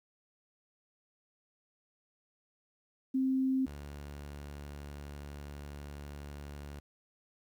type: tone pair in turn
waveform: sine / sawtooth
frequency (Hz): 263.1 / 72.14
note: C4 / D2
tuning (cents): +10 / -30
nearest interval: octave + minor seventh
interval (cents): 2240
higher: first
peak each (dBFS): -27 / -39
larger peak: first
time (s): 3.14-3.66 / 3.66-6.8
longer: second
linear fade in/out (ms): 10
effects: 11-bit